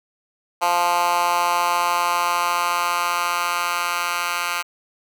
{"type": "tone with high-pass filter sweep", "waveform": "10% pulse", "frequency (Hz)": 174.61, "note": "F3", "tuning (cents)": 0, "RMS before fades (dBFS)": -21, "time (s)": [0.61, 4.63], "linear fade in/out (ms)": 20, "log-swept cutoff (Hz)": [840, 1500], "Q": 2.3, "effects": []}